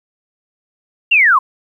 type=linear sweep; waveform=sine; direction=down; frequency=2845 to 987.8 Hz; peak=-7 dBFS; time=1.11-1.39 s; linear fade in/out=10 ms; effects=8-bit